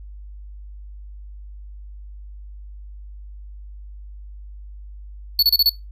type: tone bursts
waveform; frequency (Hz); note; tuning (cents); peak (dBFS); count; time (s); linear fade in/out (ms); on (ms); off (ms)
square; 4435; C#8; 0; -12; 5; 5.39-5.694; 2; 36; 31
effects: noise-tail reverb RT60 0.2 s tail -19 dB re dry + added 50 Hz sine -35 dBFS peak until 5.91 s